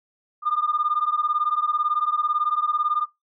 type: beating tone pair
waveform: sine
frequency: 1202 / 1220 Hz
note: D6 / D#6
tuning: +40 / -34 cents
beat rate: 18 Hz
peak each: -23 dBFS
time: 0.42-3.07 s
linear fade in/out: 50 ms
effects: noise-tail reverb RT60 0.2 s tail -18 dB re dry + tanh soft clip ceiling -13 dBFS